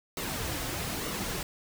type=noise with flanger; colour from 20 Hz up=pink; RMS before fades=-34 dBFS; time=0.17-1.43 s; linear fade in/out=2 ms; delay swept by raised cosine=1.2 to 5.1 ms; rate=1.1 Hz; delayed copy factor=-0.5; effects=none